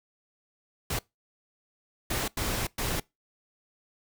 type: noise bursts at uneven times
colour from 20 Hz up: pink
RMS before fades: -30 dBFS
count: 4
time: 0.9-0.99 / 2.1-2.28 / 2.37-2.67 / 2.78-3 s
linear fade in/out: 5 ms
effects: noise-tail reverb RT60 0.2 s tail -23 dB re dry